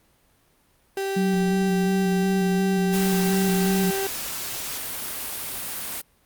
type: tone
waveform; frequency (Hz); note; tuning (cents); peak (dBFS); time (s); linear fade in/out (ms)
35% pulse; 390; G4; -9; -23; 0.97-4.07; 2
type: tone with vibrato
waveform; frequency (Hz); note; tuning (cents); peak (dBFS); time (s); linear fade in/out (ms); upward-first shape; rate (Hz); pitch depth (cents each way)
sine; 185; F#3; 0; -20; 1.16-3.91; 10; square; 2.8; 28
type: noise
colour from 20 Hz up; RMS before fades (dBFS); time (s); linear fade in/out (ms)
white; -31; 2.92-6.02; 20
effects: pink hiss -62 dBFS RMS until 6.25 s + Opus 32 kbps